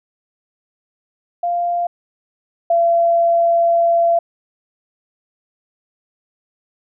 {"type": "tone pair in turn", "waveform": "sine", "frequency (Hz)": [696, 679.3], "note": ["F5", "F5"], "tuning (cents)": [-6, -48], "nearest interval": "unison", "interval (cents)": 42, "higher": "first", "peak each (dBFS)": [-16, -11], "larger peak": "second", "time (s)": [[1.43, 1.87], [2.7, 4.19]], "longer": "second", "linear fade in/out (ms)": 5, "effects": []}